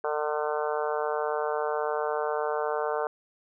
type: harmonic tone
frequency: 150.6 Hz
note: D3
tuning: 44 cents sharp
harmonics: 3 / 4 / 5 / 6 / 7 / 8 / 9 / 10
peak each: -30 / -32 / -34 / -36 / -37 / -38 / -39 / -40 dBFS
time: 0.04-3.07 s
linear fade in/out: 2 ms
effects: none